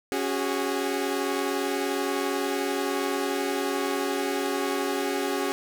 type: chord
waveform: sawtooth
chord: C# suspended fourth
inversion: none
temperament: equal with one note detuned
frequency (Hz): 277.2 / 370 / 410.1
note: C#4 / F#4 / G#4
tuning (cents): 0 / 0 / -22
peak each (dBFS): -26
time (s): 0.12-5.52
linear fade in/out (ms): 0
effects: none